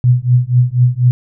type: tone with tremolo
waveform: sine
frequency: 124 Hz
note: B2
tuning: 7 cents sharp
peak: -4 dBFS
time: 0.04-1.11 s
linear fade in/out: 0 ms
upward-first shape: triangle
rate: 4.1 Hz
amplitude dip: 100%
effects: none